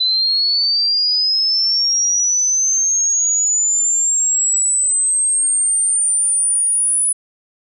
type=linear sweep; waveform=sine; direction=up; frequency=4000 to 9956 Hz; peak=-13 dBFS; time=0-7.13 s; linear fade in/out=10 ms; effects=none

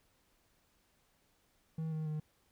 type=tone with pitch steps; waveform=triangle; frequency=160 / 156.71 / 153.48 Hz; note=D#3 / D#3 / D#3; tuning=+49 / +13 / -23 cents; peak=-33 dBFS; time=1.78-2.2 s; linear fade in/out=5 ms; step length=140 ms; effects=pink hiss -73 dBFS RMS until 2.51 s

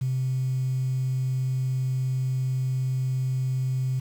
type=tone; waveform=sine; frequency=129.8 Hz; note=C3; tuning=13 cents flat; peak=-22 dBFS; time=0.01-4 s; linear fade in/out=10 ms; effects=tanh soft clip ceiling -19 dBFS + 8-bit

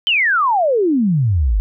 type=exponential sweep; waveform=sine; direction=down; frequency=3136 to 45.71 Hz; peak=-12 dBFS; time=0.07-1.6 s; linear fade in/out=0 ms; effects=none

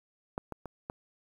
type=clicks; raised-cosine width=1 ms; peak=-19 / -24 / -26 / -22 dBFS; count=4; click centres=0.379 / 0.523 / 0.657 / 0.899 s; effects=9-bit

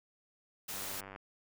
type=noise; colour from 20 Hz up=white; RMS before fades=-41 dBFS; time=0.68-1.01 s; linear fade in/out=10 ms
type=click train; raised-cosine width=0.5 ms; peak=-32 dBFS; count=42; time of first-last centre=0.74-1.161 s; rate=97.4 Hz
effects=none

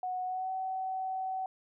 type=tone with pitch glide; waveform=sine; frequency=736 to 756.3 Hz; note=F#5 to F#5; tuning=-9 to +38 cents; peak=-32 dBFS; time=0.03-1.46 s; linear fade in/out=2 ms; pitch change=+47 cents; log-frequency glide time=0.25-0.51 s; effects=none

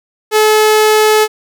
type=tone; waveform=sawtooth; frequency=430 Hz; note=A4; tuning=40 cents flat; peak=-3 dBFS; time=0.31-1.28 s; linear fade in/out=50 ms; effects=none

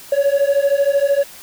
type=beating tone pair; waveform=triangle; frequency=554.4 / 567.4 Hz; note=C#5 / C#5; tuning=0 / +40 cents; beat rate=13 Hz; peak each=-13 dBFS; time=0.12-1.24 s; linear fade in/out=5 ms; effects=tanh soft clip ceiling -7 dBFS + white hiss -39 dBFS RMS until 1.42 s

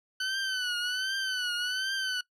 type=tone with vibrato; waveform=20% pulse; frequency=1504 Hz; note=F#6; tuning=28 cents sharp; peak=-24 dBFS; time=0.2-2.21 s; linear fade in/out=5 ms; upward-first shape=triangle; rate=1.3 Hz; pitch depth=91 cents each way; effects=noise-tail reverb RT60 0.1 s tail -20 dB re dry + low-pass 8000 Hz 12 dB/octave

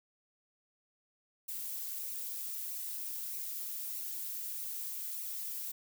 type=noise with flanger; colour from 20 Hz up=violet; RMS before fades=-40 dBFS; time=1.48-5.72 s; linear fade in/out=10 ms; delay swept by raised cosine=0.59 to 6.19 ms; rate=1.6 Hz; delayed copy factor=-0.55; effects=none

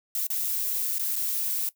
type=noise with dropouts; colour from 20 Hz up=violet; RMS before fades=-28 dBFS; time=0.15-1.69 s; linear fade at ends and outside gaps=1 ms; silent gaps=0.268-0.302 / 0.983-0.995 / 1.157-1.162 s; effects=noise-tail reverb RT60 0.1 s tail -18 dB re dry

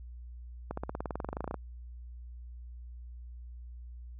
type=accelerating click train; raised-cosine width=1 ms; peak=-21 dBFS; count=19; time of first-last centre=0.71-1.543 s; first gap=64 ms; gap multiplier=0.96; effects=added 60 Hz sine -43 dBFS peak until 4.19 s

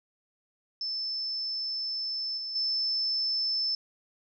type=tone with level steps; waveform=sine; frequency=5274 Hz; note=E8; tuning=in tune; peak=-30 / -33 / -26 dBFS; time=0.81-3.75 s; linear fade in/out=2 ms; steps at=2.37 / 2.55 s; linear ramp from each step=10 ms; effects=none

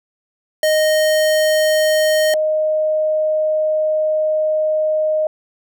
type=tone pair in turn; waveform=square / sine; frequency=620 / 620 Hz; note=D#5 / D#5; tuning=-6 / -6 cents; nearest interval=unison; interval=0 cents; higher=neither; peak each=-13 / -14 dBFS; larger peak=first; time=0.63-2.34 / 2.34-5.27 s; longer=second; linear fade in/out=2 ms; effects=none

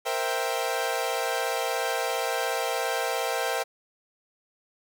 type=chord; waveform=sawtooth; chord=C dominant seventh; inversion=third; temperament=equal; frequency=466.2 / 523.3 / 659.3 / 784 Hz; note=Bb4 / C5 / E5 / G5; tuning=0 / 0 / 0 / 0 cents; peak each=-28 / -28 / -28 / -27 dBFS; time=0.05-3.64 s; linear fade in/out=20 ms; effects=none

